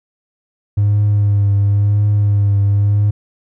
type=tone with vibrato; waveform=triangle; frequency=102 Hz; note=G#2; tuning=31 cents flat; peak=-7 dBFS; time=0.77-3.11 s; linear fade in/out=10 ms; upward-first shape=triangle; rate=0.96 Hz; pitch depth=33 cents each way; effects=tanh soft clip ceiling -6 dBFS